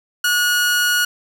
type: tone with amplitude modulation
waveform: sawtooth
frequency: 1450 Hz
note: F#6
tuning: 35 cents flat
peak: -10 dBFS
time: 0.24-1.05 s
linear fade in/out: 5 ms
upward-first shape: sine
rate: 294 Hz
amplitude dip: 25%
effects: 8-bit